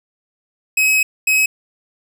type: tone bursts at uneven times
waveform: 45% pulse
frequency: 2551 Hz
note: D#7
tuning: 43 cents sharp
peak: -12 dBFS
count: 2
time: 0.77-1.03 / 1.27-1.46 s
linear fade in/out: 5 ms
effects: none